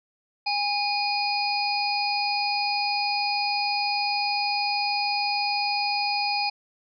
harmonic tone with a mistuned harmonic, 820 Hz, G#5, 22 cents flat, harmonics 1 / 3 / 5 / 6, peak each -26 / -29 / -32 / -29 dBFS, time 0.46-6.5 s, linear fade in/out 10 ms, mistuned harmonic 5, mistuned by +77 cents, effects none

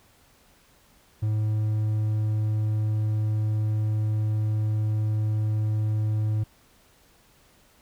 triangle tone, 107.5 Hz, A2, 40 cents flat, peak -20 dBFS, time 1.22-6.44 s, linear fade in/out 10 ms, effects pink hiss -59 dBFS RMS until 7.81 s

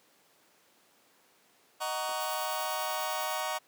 sawtooth chord, D# minor seventh, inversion none, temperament just, 622.3 / 746.7 / 933.4 / 1120.1 Hz, D#5 / F#5 / A#5 / C#6, 0 / +16 / +2 / +18 cents, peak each -33 dBFS, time 1.8-3.59 s, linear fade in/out 20 ms
clicks, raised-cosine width 1 ms, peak -33 / -36 dBFS, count 2, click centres 2.093 / 2.114 s
violet noise with tremolo, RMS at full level -41 dBFS, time 2.2-3.41 s, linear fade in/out 10 ms, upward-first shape sine, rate 10 Hz, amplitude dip 45%
effects pink hiss -64 dBFS RMS until 3.67 s + high-pass 300 Hz 12 dB/octave

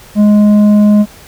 triangle tone with tanh clipping, 208.5 Hz, G#3, 7 cents sharp, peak -5 dBFS, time 0.15-1.06 s, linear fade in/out 50 ms, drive 11 dB, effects pink hiss -37 dBFS RMS until 1.27 s

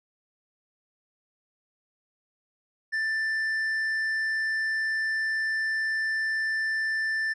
triangle tone with tanh clipping, 1771 Hz, A6, 11 cents sharp, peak -26 dBFS, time 2.92-7.34 s, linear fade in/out 20 ms, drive 9 dB, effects none

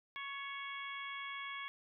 harmonic tone with a mistuned harmonic, 554 Hz, C#5, 1 cent flat, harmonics 2 / 3 / 4 / 5 / 6, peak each -46 / -49 / -45 / -55 / -50 dBFS, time 0.16-1.68 s, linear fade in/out 0 ms, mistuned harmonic 3, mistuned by +29 cents, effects none

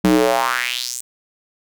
square tone with high-pass filter sweep, 61.74 Hz, B1, in tune, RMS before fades -18 dBFS, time 0.04-1.01 s, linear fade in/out 5 ms, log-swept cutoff 210 to 8500 Hz, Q 3.5, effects none

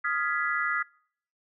sine chord, F half-diminished seventh, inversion third, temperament equal with one note detuned, 1244.5 / 1396.9 / 1678.6 / 1975.5 Hz, Eb6 / F6 / Ab6 / Cb7, 0 / 0 / +18 / 0 cents, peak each -31 dBFS, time 0.04-0.83 s, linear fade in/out 10 ms, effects noise-tail reverb RT60 0.6 s tail -25 dB re dry

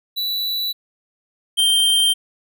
square tone pair in turn, 3951 / 3155 Hz, B7 / G7, 0 / +10 cents, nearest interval major third, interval 390 cents, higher first, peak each -21 / -14 dBFS, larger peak second, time 0.16-0.73 / 1.57-2.14 s, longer neither, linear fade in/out 20 ms, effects none

